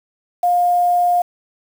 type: tone with quantisation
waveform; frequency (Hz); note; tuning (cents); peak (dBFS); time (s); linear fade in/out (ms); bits
sine; 708; F5; +23; -12; 0.43-1.22; 5; 6
effects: none